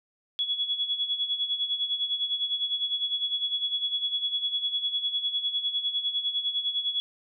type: tone with tremolo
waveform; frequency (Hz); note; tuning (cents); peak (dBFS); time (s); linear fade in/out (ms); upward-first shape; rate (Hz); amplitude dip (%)
sine; 3375; G#7; +27; -23; 0.39-7; 0; sine; 9.9; 70
effects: none